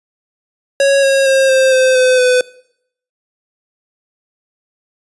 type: tone with pitch steps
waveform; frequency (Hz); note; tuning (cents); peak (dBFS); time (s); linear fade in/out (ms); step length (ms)
square; 553 / 544.1 / 535.4 / 526.8 / 518.4 / 510 / 501.9; C#5 / C#5 / C5 / C5 / C5 / C5 / B4; -4 / -32 / +40 / +12 / -16 / -44 / +28; -9; 0.8-2.41; 2; 230
effects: noise-tail reverb RT60 0.7 s tail -22 dB re dry + resampled to 24000 Hz